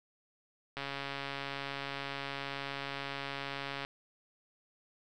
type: click train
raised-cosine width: 0.3 ms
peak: -22 dBFS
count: 429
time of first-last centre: 0.77-3.849 s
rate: 139 Hz
effects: none